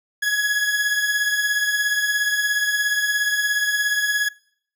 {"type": "beating tone pair", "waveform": "40% pulse", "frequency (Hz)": [1675, 1692], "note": ["G#6", "G#6"], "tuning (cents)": [14, 32], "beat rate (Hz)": 17, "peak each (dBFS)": [-19, -26], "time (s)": [0.22, 4.29], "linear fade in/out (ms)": 10, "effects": ["noise-tail reverb RT60 0.6 s tail -23 dB re dry"]}